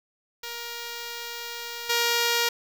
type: tone with level steps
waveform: 5% pulse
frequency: 471.3 Hz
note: A#4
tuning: 19 cents sharp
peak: -22 / -10 dBFS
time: 0.43-2.49 s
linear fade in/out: 5 ms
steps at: 1.89 s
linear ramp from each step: 10 ms
effects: 8-bit